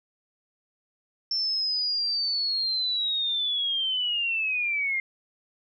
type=linear sweep; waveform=sine; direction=down; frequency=5390 to 2098 Hz; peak=-24 dBFS; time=1.31-5 s; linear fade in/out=2 ms; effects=none